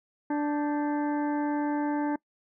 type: harmonic tone with a mistuned harmonic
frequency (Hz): 293.7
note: D4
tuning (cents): 0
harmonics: 1 / 2 / 3 / 4 / 5 / 6 / 7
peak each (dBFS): -26 / -37 / -33 / -47 / -43 / -47 / -51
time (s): 0.3-2.16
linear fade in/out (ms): 5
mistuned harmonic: 5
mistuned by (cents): +110
effects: noise-tail reverb RT60 0.1 s tail -23 dB re dry